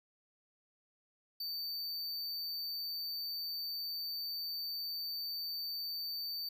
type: tone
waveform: square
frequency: 4581 Hz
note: D8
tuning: 44 cents flat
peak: -38 dBFS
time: 1.4-6.49 s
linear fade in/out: 5 ms
effects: none